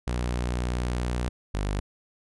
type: tone pair in turn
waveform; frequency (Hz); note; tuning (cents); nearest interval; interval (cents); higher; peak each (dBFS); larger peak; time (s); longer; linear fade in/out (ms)
sawtooth; 60.8 / 50.09; B1 / G1; -26 / +38; minor third; 336; first; -22; neither; 0.07-1.29 / 1.54-1.8; first; 5
effects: resampled to 24000 Hz